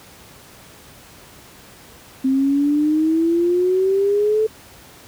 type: exponential sweep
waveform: sine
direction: up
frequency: 261.6 to 440.3 Hz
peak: -14 dBFS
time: 2.24-4.47 s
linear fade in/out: 10 ms
effects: pink hiss -44 dBFS RMS until 5.07 s + high-pass 60 Hz 12 dB/octave